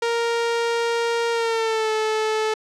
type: tone with pitch glide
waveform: sawtooth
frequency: 466.2 to 435 Hz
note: A#4 to A4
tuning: 0 to -20 cents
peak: -16 dBFS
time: 0.02-2.54 s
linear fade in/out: 5 ms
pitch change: -120 cents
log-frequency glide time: 1.31-1.91 s
effects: low-pass 6000 Hz 12 dB/octave